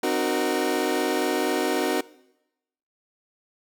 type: chord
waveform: 30% pulse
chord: C half-diminished seventh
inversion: none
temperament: equal with one note detuned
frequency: 261.6 / 305.3 / 370 / 466.2 Hz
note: C4 / Eb4 / Gb4 / Bb4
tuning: 0 / -33 / 0 / 0 cents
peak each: -27 / -25 / -23 / -26 dBFS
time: 0.03-2.01 s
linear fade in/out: 5 ms
effects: noise-tail reverb RT60 0.9 s tail -21 dB re dry